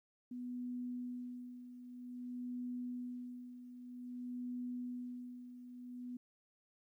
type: tone with tremolo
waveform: sine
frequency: 246.9 Hz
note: B3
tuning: in tune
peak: -39 dBFS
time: 0.31-6.17 s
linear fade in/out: 5 ms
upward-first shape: sine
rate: 0.52 Hz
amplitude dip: 70%
effects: 13-bit